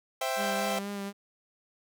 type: chord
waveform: sawtooth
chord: C major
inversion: none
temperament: equal with one note detuned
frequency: 523.3 / 662.3 / 784 Hz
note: C5 / E5 / G5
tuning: 0 / +8 / 0 cents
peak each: -30 / -29 / -29 dBFS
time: 0.21-0.79 s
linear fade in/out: 5 ms
type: tone with vibrato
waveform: sawtooth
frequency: 200.4 Hz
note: G3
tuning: 38 cents sharp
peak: -30 dBFS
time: 0.36-1.13 s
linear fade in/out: 50 ms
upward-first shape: sine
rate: 4.1 Hz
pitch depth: 21 cents each way
effects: none